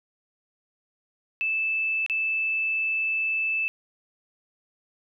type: tone with dropouts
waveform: sine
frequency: 2631 Hz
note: E7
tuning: 4 cents flat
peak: -23 dBFS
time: 1.41-3.68 s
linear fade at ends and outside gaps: 0 ms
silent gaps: 2.063-2.098 s
effects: none

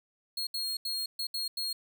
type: tone bursts at uneven times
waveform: 40% pulse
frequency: 4276 Hz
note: C8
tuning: 37 cents sharp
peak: -30 dBFS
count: 6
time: 0.37-0.47 / 0.54-0.77 / 0.85-1.06 / 1.19-1.27 / 1.34-1.48 / 1.57-1.73 s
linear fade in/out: 5 ms
effects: none

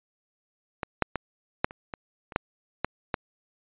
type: clicks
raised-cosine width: 0.5 ms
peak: -14 / -6 / -12 / -6 / -26 / -19 / -26 / -8 / -10 / -10 dBFS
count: 10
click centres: 0.832 / 1.023 / 1.157 / 1.645 / 1.709 / 1.938 / 2.322 / 2.361 / 2.846 / 3.142 s
effects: resampled to 8000 Hz

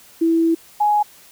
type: tone pair in turn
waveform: sine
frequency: 329.6 / 834.9 Hz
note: E4 / G#5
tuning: 0 / +9 cents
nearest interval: octave + major third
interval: 1609 cents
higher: second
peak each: -13 dBFS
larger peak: neither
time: 0.21-0.55 / 0.8-1.03 s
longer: first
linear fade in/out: 10 ms
effects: white hiss -47 dBFS RMS until 1.31 s

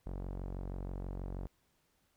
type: tone with low-pass filter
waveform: sawtooth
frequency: 46.25 Hz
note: F#1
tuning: in tune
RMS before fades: -41 dBFS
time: 0.06-1.47 s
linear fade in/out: 0 ms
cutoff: 740 Hz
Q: 0.9
effects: pink hiss -75 dBFS RMS until 2.16 s

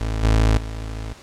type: tone with level steps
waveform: 30% pulse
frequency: 54.3 Hz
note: A1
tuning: 22 cents flat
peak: -19 / -11 / -25 dBFS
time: 0.01-1.13 s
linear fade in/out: 0 ms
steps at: 0.23 / 0.57 s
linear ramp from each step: 10 ms
effects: pink hiss -45 dBFS RMS until 1.22 s + low-pass 8000 Hz 12 dB/octave

